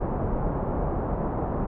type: low-pass noise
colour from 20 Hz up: pink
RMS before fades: -27 dBFS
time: 0-1.67 s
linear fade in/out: 20 ms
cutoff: 1000 Hz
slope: 24 dB/octave
effects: none